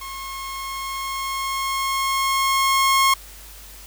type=tone with level ramp; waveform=sawtooth; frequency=1080 Hz; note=C#6; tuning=45 cents flat; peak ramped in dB=-28 to -10 dBFS; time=0.01-3.14 s; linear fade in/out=5 ms; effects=added 50 Hz sine -43 dBFS peak until 3.86 s + white hiss -43 dBFS RMS until 3.86 s